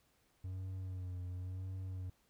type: tone with vibrato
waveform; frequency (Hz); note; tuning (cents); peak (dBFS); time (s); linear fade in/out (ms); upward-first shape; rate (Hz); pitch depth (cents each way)
triangle; 92.2; F#2; -6; -38; 0.44-2.1; 5; sine; 0.95; 39
effects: pink hiss -74 dBFS RMS until 2.29 s